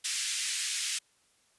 white band-pass noise, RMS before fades -33 dBFS, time 0.04-0.99 s, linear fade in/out 10 ms, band 1900 to 9400 Hz, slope 24 dB/octave, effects white hiss -68 dBFS RMS until 1.58 s + resampled to 24000 Hz

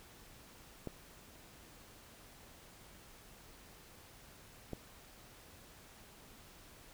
clicks, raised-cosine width 2 ms, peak -27 dBFS, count 2, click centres 0.873 / 4.733 s, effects pink hiss -58 dBFS RMS until 6.93 s

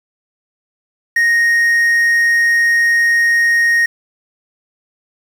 triangle tone with quantisation, 1864.7 Hz, A#6, in tune, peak -8 dBFS, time 1.16-3.86 s, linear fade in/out 5 ms, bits 6, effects none

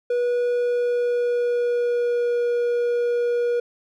triangle tone with pitch glide, 485.9 to 479.5 Hz, B4 to A#4, -28 to +49 cents, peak -17 dBFS, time 0.1-3.6 s, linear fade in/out 5 ms, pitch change -23 cents, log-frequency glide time 0.51-2.42 s, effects none

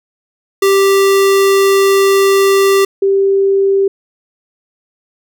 square / sine tone pair in turn, 392 / 392 Hz, G4 / G4, 0 / 0 cents, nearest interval unison, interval 0 cents, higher neither, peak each -8 dBFS, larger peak neither, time 0.62-2.85 / 3.02-3.88 s, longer first, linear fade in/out 5 ms, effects none

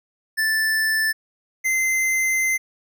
square tone pair in turn, 1760 / 2071 Hz, A6 / C7, 0 / -18 cents, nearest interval minor third, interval 282 cents, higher second, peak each -19 dBFS, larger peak neither, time 0.37-1.13 / 1.64-2.58 s, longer second, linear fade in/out 20 ms, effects none

